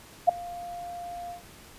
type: tone with ADSR envelope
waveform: sine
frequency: 700 Hz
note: F5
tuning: 4 cents sharp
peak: -11 dBFS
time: 0.27-1.42 s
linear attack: 20 ms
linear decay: 6 ms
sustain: -24 dB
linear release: 110 ms
effects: pink hiss -50 dBFS RMS until 1.78 s + resampled to 32000 Hz